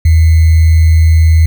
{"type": "tone with sample-and-hold", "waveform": "sine", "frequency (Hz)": 80.6, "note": "E2", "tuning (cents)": -38, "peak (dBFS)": -3, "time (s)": [0.05, 1.46], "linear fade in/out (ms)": 5, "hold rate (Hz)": 2100, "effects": []}